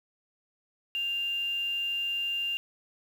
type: tone with quantisation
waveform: sine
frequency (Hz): 2794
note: F7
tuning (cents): 0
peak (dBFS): -28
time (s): 0.95-2.57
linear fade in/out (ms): 0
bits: 8
effects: none